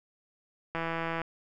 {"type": "click train", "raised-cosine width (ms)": 0.5, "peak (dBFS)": -18, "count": 78, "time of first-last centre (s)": [0.75, 1.217], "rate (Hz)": 165, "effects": []}